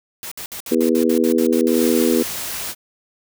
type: noise bursts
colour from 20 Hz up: white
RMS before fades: -31 dBFS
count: 13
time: 0.23-2.043 s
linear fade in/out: 0 ms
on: 85 ms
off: 59 ms
type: harmonic tone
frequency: 81.3 Hz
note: E2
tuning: 23 cents flat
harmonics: 3 / 4 / 5 / 6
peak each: -18 / -19 / -20 / -21 dBFS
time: 0.71-2.23 s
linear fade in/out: 10 ms
type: noise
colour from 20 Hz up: white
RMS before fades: -27 dBFS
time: 1.72-2.75 s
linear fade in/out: 50 ms
effects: none